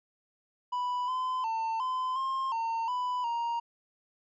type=tone with pitch steps; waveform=triangle; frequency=988 / 1021 / 898 / 1023 / 1063 / 911 / 994 / 936 Hz; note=B5 / C6 / A5 / C6 / C6 / A#5 / B5 / A#5; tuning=0 / -43 / +35 / -39 / +27 / -40 / +11 / +7 cents; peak=-27 dBFS; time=0.72-3.6 s; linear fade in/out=10 ms; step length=360 ms; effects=resampled to 16000 Hz